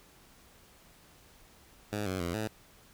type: tone with pitch steps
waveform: 10% pulse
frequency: 104.5 / 93.7 / 86 / 108.5 Hz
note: G#2 / F#2 / F2 / A2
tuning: +11 / +22 / -26 / -24 cents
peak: -24 dBFS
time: 1.92-2.48 s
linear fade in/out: 10 ms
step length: 140 ms
effects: pink hiss -59 dBFS RMS until 2.93 s